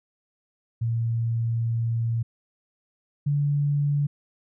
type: tone pair in turn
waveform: sine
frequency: 115.4 / 144.27 Hz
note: A#2 / D3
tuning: -17 / -30 cents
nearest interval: major third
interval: 387 cents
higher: second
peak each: -22 / -20 dBFS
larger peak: second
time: 0.81-2.23 / 3.26-4.07 s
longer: first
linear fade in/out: 10 ms
effects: none